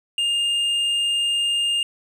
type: tone with hard clipping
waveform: sine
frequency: 2817 Hz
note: F7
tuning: 14 cents sharp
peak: -20 dBFS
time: 0.18-1.83 s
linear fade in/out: 2 ms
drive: 5 dB
effects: none